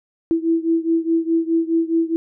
sine beating tone pair, 327.9 / 332.7 Hz, E4 / E4, -9 / +16 cents, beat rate 4.8 Hz, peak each -18 / -20 dBFS, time 0.31-2.16 s, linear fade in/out 0 ms, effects none

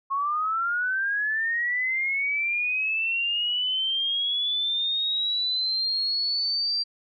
sine linear sweep, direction up, 1082 to 4725 Hz, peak -23 dBFS, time 0.1-6.84 s, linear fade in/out 20 ms, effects none

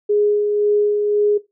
sine tone with tremolo, 415.3 Hz, G#4, in tune, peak -12 dBFS, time 0.09-1.38 s, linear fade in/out 10 ms, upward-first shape sine, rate 1.9 Hz, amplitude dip 35%, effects noise-tail reverb RT60 0.2 s tail -17 dB re dry

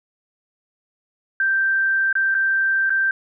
sine tone with dropouts, 1568 Hz, G6, in tune, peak -16 dBFS, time 1.4-3.11 s, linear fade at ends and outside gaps 2 ms, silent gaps 2.128-2.153 / 2.344-2.349 / 2.896-2.903 s, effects none

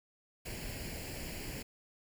pink noise with comb filter, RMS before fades -42 dBFS, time 0.45-1.63 s, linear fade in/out 10 ms, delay 0.41 ms, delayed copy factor +0.7, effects none

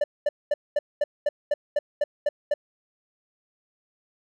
triangle tone bursts, 587.3 Hz, D5, in tune, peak -17 dBFS, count 11, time 0.01-2.54 s, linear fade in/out 5 ms, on 30 ms, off 220 ms, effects none

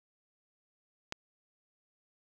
click, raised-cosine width 0.2 ms, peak -18 dBFS, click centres 1.124 s, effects none

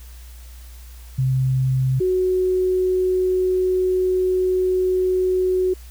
sine tone pair in turn, 130.7 / 369.7 Hz, C3 / F#4, -1 / -1 cents, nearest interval octave + tritone, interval 1800 cents, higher second, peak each -16 dBFS, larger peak neither, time 1.18-2 / 2-5.74 s, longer second, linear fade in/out 10 ms, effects added 60 Hz sine -37 dBFS peak until 5.9 s + white hiss -49 dBFS RMS until 5.9 s

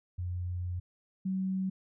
sine tone pair in turn, 89.3 / 189.22 Hz, F2 / F#3, +39 / +39 cents, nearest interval octave + minor second, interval 1300 cents, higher second, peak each -32 / -29 dBFS, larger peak second, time 0.18-0.8 / 1.25-1.7 s, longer first, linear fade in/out 10 ms, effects none

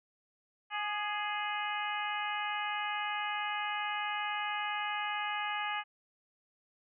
harmonic tone with a mistuned harmonic, 417.7 Hz, G#4, 10 cents sharp, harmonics 2 / 3 / 4 / 5 / 6 / 7, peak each -37 / -39 / -40 / -41 / -42 / -42 dBFS, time 0.7-5.84 s, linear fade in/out 50 ms, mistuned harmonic 3, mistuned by -32 cents, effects none

